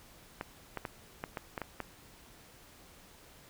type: clicks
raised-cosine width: 0.5 ms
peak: -21 dBFS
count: 8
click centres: 0.411 / 0.773 / 0.852 / 1.239 / 1.372 / 1.578 / 1.617 / 1.803 s
effects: pink hiss -57 dBFS RMS until 3.49 s